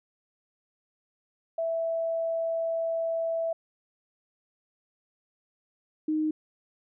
sine tone pair in turn, 659.3 / 309.7 Hz, E5 / D#4, 0 / -8 cents, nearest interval octave + minor second, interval 1308 cents, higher first, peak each -26 / -24 dBFS, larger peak second, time 1.58-3.53 / 6.08-6.31 s, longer first, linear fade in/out 5 ms, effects none

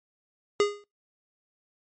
square tone with exponential decay, 410.7 Hz, G#4, 19 cents flat, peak -17 dBFS, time 0.6-0.84 s, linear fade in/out 1 ms, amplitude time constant 52 ms, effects noise-tail reverb RT60 0.2 s tail -25 dB re dry + MP3 32 kbps

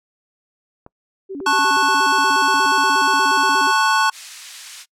clicks, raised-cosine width 1 ms, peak -25 dBFS, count 6, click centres 0.864 / 1.403 / 1.772 / 2.311 / 2.555 / 2.65 s
sine tone with vibrato, 329.6 Hz, E4, in tune, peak -26 dBFS, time 1.29-3.72 s, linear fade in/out 20 ms, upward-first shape square, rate 8.4 Hz, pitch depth 270 cents each way
square chord, F# minor, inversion first, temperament equal with one note detuned, 880 / 1096.6 / 1480 Hz, A5 / C#6 / F#6, 0 / -19 / 0 cents, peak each -19 dBFS, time 1.46-4.1 s, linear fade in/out 5 ms
white high-pass noise, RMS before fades -33 dBFS, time 4.11-4.86 s, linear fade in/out 50 ms, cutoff 1700 Hz, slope 12 dB/octave
effects noise-tail reverb RT60 0.1 s tail -26 dB re dry + low-pass 8000 Hz 12 dB/octave

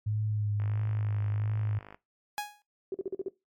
sine tone with vibrato, 105.3 Hz, G#2, 24 cents sharp, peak -27 dBFS, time 0.06-1.79 s, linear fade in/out 10 ms, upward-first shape sine, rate 1.5 Hz, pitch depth 30 cents each way
click train, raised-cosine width 0.5 ms, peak -31 dBFS, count 70, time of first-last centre 0.6-1.945 s, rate 51.3 Hz
sawtooth tone with exponential decay, 830.6 Hz, G#5, in tune, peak -25 dBFS, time 2.38-2.62 s, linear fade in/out 0 ms, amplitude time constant 52 ms
sine tone bursts, 380.3 Hz, F#4, 48 cents sharp, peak -29 dBFS, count 6, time 2.92-3.284 s, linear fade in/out 2 ms, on 24 ms, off 44 ms
effects noise-tail reverb RT60 0.2 s tail -19 dB re dry + MP3 96 kbps

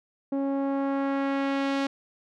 sawtooth tone with low-pass filter sweep, 275.1 Hz, C#4, 13 cents flat, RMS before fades -27 dBFS, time 0.32-1.87 s, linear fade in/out 5 ms, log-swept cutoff 550 to 4500 Hz, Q 0.89, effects none

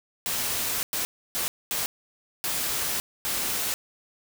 white noise bursts at uneven times, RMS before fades -28 dBFS, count 6, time 0.26-0.83 / 0.93-1.05 / 1.35-1.48 / 1.71-1.86 / 2.44-3 / 3.25-3.74 s, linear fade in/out 0 ms, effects none

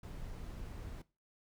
brown noise, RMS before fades -45 dBFS, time 0.03-1.02 s, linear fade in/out 5 ms, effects noise-tail reverb RT60 0.3 s tail -19 dB re dry

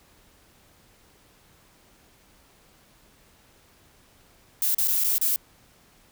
violet noise with dropouts, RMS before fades -23 dBFS, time 4.62-5.36 s, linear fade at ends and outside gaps 2 ms, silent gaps 4.747-4.782 / 4.875-4.88 / 5.039-5.044 / 5.182-5.213 s, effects pink hiss -58 dBFS RMS until 6.11 s

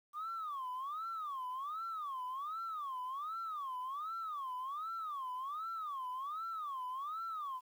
sine tone with vibrato, 1164 Hz, D6, 16 cents flat, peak -37 dBFS, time 0.13-7.61 s, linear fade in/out 50 ms, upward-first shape sine, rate 1.3 Hz, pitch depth 260 cents each way, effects tanh soft clip ceiling -36 dBFS + 11-bit

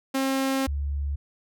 sawtooth / sine tone pair in turn, 268 / 70.98 Hz, C4 / C#2, +42 / +42 cents, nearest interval octave + major seventh, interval 2300 cents, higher first, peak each -19 / -25 dBFS, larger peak first, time 0.14-0.67 / 0.67-1.16 s, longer first, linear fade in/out 10 ms, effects none

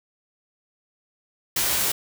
white noise with comb filter, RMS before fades -23 dBFS, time 1.56-1.92 s, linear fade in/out 5 ms, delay 17 ms, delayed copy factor +0.65, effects none

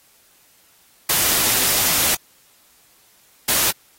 white noise bursts at uneven times, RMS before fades -18 dBFS, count 2, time 1.09-2.15 / 3.48-3.71 s, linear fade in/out 5 ms, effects white hiss -55 dBFS RMS until 3.98 s + AAC 48 kbps

